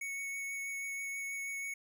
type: tone with vibrato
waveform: square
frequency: 2217 Hz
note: C#7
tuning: in tune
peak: -38 dBFS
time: 0.01-1.74 s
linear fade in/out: 5 ms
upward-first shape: triangle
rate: 6.2 Hz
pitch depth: 12 cents each way
effects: none